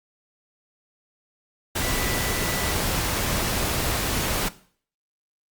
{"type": "tone in noise", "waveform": "sine", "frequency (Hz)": 1975.5, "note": "B6", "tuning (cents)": 0, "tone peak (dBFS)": -35, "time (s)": [1.81, 2.72], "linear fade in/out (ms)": 10, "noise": "pink", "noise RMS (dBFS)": -25, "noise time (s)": [1.75, 4.49], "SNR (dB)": -13, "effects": ["noise-tail reverb RT60 0.5 s tail -17 dB re dry", "Opus 48 kbps"]}